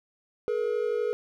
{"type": "tone pair together", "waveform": "triangle", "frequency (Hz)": [425.7, 477.8], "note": ["G#4", "A#4"], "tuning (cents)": [43, 43], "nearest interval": "major second", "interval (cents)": 200, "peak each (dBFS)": -26, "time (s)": [0.48, 1.13], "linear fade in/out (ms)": 0, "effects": []}